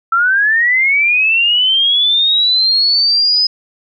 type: linear sweep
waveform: sine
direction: up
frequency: 1323 to 5060 Hz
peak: -9 dBFS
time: 0.12-3.47 s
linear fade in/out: 5 ms
effects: none